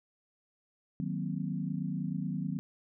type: chord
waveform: sine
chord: C half-diminished seventh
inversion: first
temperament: equal with one note detuned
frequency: 155.56 / 185 / 234.8 / 261.6 Hz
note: Eb3 / Gb3 / Bb3 / C4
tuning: 0 / 0 / +13 / 0 cents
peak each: -36 / -35 / -40 / -40 dBFS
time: 1-2.59 s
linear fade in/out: 0 ms
effects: none